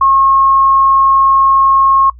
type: tone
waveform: sine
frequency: 1083 Hz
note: C#6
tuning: 41 cents flat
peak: -6 dBFS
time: 0.01-2.1 s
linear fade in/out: 5 ms
effects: noise-tail reverb RT60 0.1 s tail -21 dB re dry + added 60 Hz sine -33 dBFS peak until 2.19 s